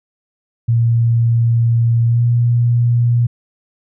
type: tone with pitch glide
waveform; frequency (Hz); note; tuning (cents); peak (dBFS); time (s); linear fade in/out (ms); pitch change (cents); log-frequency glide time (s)
sine; 116.54 to 119.4; A#2 to A#2; 0 to +42; -10; 0.68-3.27; 10; +42; 2.06-2.23
effects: none